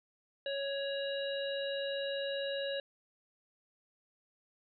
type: harmonic tone with a mistuned harmonic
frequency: 554.4 Hz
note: C#5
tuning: in tune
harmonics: 1 / 3 / 5 / 7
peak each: -35 / -43 / -44 / -43 dBFS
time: 0.46-2.8 s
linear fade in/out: 2 ms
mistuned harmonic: 5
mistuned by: +43 cents
effects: none